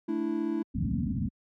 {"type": "chord", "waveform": "triangle", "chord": "A suspended fourth", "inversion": "none", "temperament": "equal", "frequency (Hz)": [220, 293.7, 329.6], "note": ["A3", "D4", "E4"], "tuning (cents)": [0, 0, 0], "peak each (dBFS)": [-32, -31, -28], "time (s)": [0.08, 0.63], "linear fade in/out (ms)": 10}
{"type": "low-pass noise", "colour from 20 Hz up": "white", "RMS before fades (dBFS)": -29, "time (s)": [0.74, 1.29], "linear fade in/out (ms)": 10, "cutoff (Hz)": 270, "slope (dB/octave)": 96}
{"effects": ["high-pass 60 Hz 12 dB/octave"]}